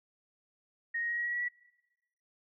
sine tone with pitch steps, 1864.7 / 1877.7 / 1890.7 / 1903.9 / 1917.1 / 1930.5 / 1943.9 Hz, A#6 / A#6 / A#6 / A#6 / A#6 / B6 / B6, 0 / +12 / +24 / +36 / +48 / -40 / -28 cents, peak -31 dBFS, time 0.94-1.486 s, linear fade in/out 10 ms, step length 78 ms, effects noise-tail reverb RT60 1.0 s tail -22 dB re dry

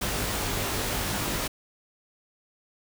pink noise with comb filter, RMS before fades -29 dBFS, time 0.01-1.48 s, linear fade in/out 10 ms, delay 20 ms, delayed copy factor +0.65, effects none

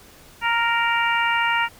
harmonic tone, 465.8 Hz, A#4, 1 cent flat, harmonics 2 / 3 / 4 / 5 / 6, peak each -22 / -24 / -25 / -26 / -27 dBFS, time 0.41-1.69 s, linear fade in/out 50 ms, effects pink hiss -48 dBFS RMS until 1.79 s

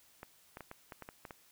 clicks, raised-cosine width 0.5 ms, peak -30 dBFS, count 9, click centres 0.231 / 0.571 / 0.607 / 0.714 / 0.922 / 1.023 / 1.089 / 1.252 / 1.308 s, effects white hiss -65 dBFS RMS until 1.51 s

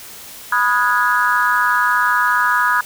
sine chord, G# minor seventh, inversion first, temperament equal with one note detuned, 987.8 / 1244.5 / 1452.9 / 1661.2 Hz, B5 / D#6 / F#6 / G#6, 0 / 0 / -32 / 0 cents, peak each -18 dBFS, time 0.52-2.81 s, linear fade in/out 5 ms, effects tanh soft clip ceiling -2 dBFS + white hiss -36 dBFS RMS until 2.85 s

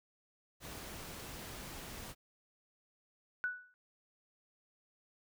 pink noise, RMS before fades -47 dBFS, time 0.6-2.15 s, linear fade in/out 50 ms
sine tone with exponential decay, 1480 Hz, F#6, in tune, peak -30 dBFS, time 3.44-3.74 s, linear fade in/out 0 ms, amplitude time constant 65 ms
effects none

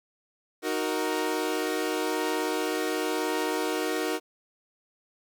sawtooth chord, D# minor, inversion none, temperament equal, 311.1 / 370 / 466.2 Hz, D#4 / F#4 / A#4, 0 / 0 / 0 cents, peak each -27 dBFS, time 0.62-4.2 s, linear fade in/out 50 ms, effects 10-bit

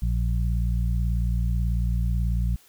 harmonic tone, 58.27 Hz, A#1, in tune, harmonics 1 / 2 / 3, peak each -22 / -28 / -32 dBFS, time 0.02-2.56 s, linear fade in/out 5 ms, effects white hiss -56 dBFS RMS until 2.68 s

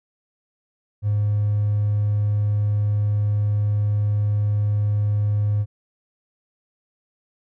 triangle tone with hard clipping, 103.83 Hz, G#2, in tune, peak -18 dBFS, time 1.02-5.66 s, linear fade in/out 50 ms, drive 4 dB, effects none

